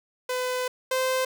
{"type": "tone pair in turn", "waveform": "sawtooth", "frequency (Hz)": [504, 518.2], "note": ["B4", "C5"], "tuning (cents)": [35, -17], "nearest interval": "unison", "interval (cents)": 48, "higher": "second", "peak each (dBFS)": [-22, -19], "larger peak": "second", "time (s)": [[0.29, 0.68], [0.91, 1.25]], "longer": "first", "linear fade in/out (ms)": 5, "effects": []}